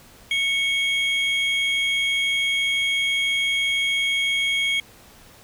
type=tone pair together; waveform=triangle; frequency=2217 / 3257 Hz; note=C#7 / G#7; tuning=0 / -34 cents; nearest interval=perfect fifth; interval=666 cents; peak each=-20 / -22 dBFS; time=0.31-4.8 s; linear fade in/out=2 ms; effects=pink hiss -49 dBFS RMS until 5.43 s